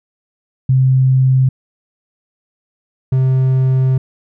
sine / triangle tone pair in turn, 130.81 / 130.81 Hz, C3 / C3, 0 / 0 cents, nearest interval unison, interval 0 cents, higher neither, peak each -8 dBFS, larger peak neither, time 0.69-1.49 / 3.12-3.98 s, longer second, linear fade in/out 5 ms, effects none

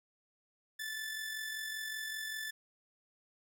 sawtooth tone with amplitude modulation, 1751 Hz, A6, 9 cents flat, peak -33 dBFS, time 0.79-2.51 s, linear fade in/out 10 ms, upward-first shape sine, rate 45.2 Hz, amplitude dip 40%, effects none

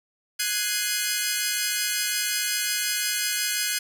10% pulse chord, Ab dominant seventh, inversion third, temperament equal, 1480 / 1661.2 / 2093 / 2489 Hz, Gb6 / Ab6 / C7 / Eb7, 0 / 0 / 0 / 0 cents, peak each -21 dBFS, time 0.39-3.79 s, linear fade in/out 10 ms, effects none

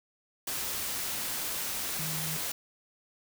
sine tone in noise, 157.2 Hz, D#3, 18 cents sharp, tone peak -37 dBFS, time 1.99-2.37 s, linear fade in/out 5 ms, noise white, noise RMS -34 dBFS, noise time 0.47-2.52 s, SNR -6 dB, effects none

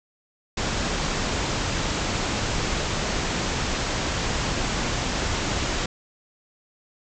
pink low-pass noise, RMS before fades -26 dBFS, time 0.57-5.86 s, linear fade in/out 5 ms, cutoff 7600 Hz, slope 96 dB/octave, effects none

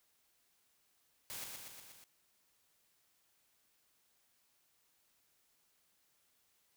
white noise with echo, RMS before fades -45 dBFS, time 1.3-1.44 s, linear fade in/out 0 ms, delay 120 ms, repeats 5, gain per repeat -3 dB, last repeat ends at 2.04 s, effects white hiss -75 dBFS RMS until 6.76 s

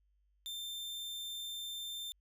40% pulse tone, 3579 Hz, A7, 29 cents sharp, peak -39 dBFS, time 0.46-2.12 s, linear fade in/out 0 ms, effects added 50 Hz sine -70 dBFS peak until 2.2 s

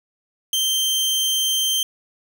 sawtooth tone, 3138 Hz, G7, 1 cent sharp, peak -15 dBFS, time 0.53-1.83 s, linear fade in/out 2 ms, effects none

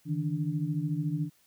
sine tone cluster, 146.1 / 159.8 / 292.6 Hz, D3 / D#3 / D4, -9 / +47 / -6 cents, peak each -33 / -30 / -35 dBFS, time 0.05-1.3 s, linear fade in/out 50 ms, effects white hiss -66 dBFS RMS until 1.46 s

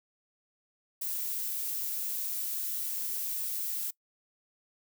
violet noise, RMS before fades -34 dBFS, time 1.01-3.91 s, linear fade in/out 10 ms, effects noise-tail reverb RT60 0.1 s tail -22 dB re dry

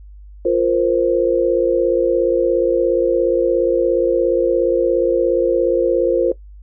sine chord, F suspended fourth, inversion none, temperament equal, 349.2 / 466.2 / 523.3 Hz, F4 / Bb4 / C5, 0 / 0 / 0 cents, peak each -17 dBFS, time 0.45-6.32 s, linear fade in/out 5 ms, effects noise-tail reverb RT60 0.1 s tail -17 dB re dry + added 50 Hz sine -36 dBFS peak until 6.62 s

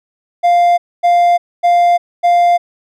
triangle tone bursts, 698.5 Hz, F5, in tune, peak -5 dBFS, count 4, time 0.43-2.58 s, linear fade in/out 20 ms, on 350 ms, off 250 ms, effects none

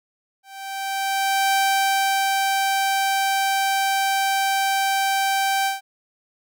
sawtooth tone with ADSR envelope, 780 Hz, G5, 9 cents flat, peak -13 dBFS, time 0.43-5.81 s, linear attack 1100 ms, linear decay 740 ms, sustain -2 dB, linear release 150 ms, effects none

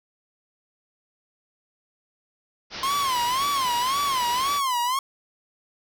white low-pass noise, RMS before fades -35 dBFS, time 2.7-4.61 s, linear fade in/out 50 ms, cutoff 5700 Hz, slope 96 dB/octave
45% pulse tone with vibrato, 1047 Hz, C6, 1 cent sharp, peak -22 dBFS, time 2.83-4.99 s, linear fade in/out 2 ms, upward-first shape sine, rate 1.9 Hz, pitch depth 160 cents each way
effects none

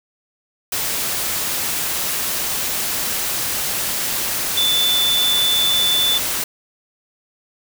sine tone in noise, 3506 Hz, A7, 7 cents flat, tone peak -15 dBFS, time 4.57-6.18 s, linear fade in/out 5 ms, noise white, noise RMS -22 dBFS, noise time 0.72-6.44 s, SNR +4 dB, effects none

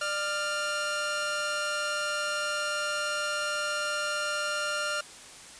sawtooth tone pair together, 596.2 / 1396.9 Hz, D5 / F6, +26 / 0 cents, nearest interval octave + minor third, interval 1474 cents, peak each -30 / -26 dBFS, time 0.01-5.01 s, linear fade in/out 5 ms, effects white hiss -47 dBFS RMS until 5.59 s + resampled to 22050 Hz

